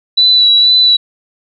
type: tone with vibrato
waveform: sine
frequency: 3951 Hz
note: B7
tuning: in tune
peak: -5 dBFS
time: 0.17-0.97 s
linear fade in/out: 10 ms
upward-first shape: sine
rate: 2.1 Hz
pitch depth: 23 cents each way
effects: none